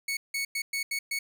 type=tone bursts at uneven times; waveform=sawtooth; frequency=2217 Hz; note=C#7; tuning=in tune; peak=-25 dBFS; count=6; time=0.08-0.17 / 0.34-0.45 / 0.55-0.62 / 0.73-0.83 / 0.91-0.99 / 1.11-1.19 s; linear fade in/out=5 ms; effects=none